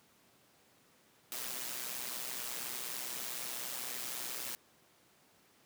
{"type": "noise with amplitude modulation", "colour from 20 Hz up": "white", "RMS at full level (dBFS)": -38, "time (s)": [1.32, 4.55], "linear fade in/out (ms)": 0, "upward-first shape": "sine", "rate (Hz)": 124, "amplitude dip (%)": 60, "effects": ["pink hiss -66 dBFS RMS until 5.65 s", "high-pass 150 Hz 12 dB/octave"]}